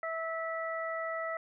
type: harmonic tone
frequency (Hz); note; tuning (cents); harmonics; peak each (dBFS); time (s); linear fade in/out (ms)
653; E5; -17; 1 / 2 / 3; -36 / -38 / -39; 0.03-1.37; 2
effects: none